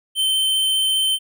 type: tone with vibrato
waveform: square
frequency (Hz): 3094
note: G7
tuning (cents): -23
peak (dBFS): -17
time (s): 0.15-1.19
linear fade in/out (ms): 50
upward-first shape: sine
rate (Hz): 15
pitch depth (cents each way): 10
effects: none